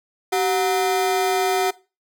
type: ring-modulated tone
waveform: 40% pulse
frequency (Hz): 556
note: C#5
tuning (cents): +5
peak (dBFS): -14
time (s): 0.32-1.71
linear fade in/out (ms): 10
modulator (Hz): 174
effects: noise-tail reverb RT60 0.3 s tail -20 dB re dry